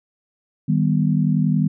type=chord; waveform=sine; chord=Eb augmented; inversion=none; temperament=equal; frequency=155.56 / 196 / 246.9 Hz; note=Eb3 / G3 / B3; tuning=0 / 0 / 0 cents; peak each=-18 / -20 / -22 dBFS; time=0.68-1.68 s; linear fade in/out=10 ms; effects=none